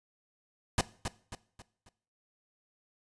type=noise with echo; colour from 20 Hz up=pink; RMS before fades=-26 dBFS; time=0.78-0.81 s; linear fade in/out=2 ms; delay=270 ms; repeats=4; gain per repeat=-8 dB; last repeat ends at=1.89 s; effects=noise-tail reverb RT60 0.5 s tail -19 dB re dry + resampled to 22050 Hz